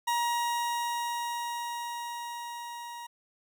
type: tone with level ramp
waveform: 40% pulse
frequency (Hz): 948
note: A#5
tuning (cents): +29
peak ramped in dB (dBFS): -25 to -39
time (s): 0.07-3.07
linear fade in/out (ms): 10
effects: none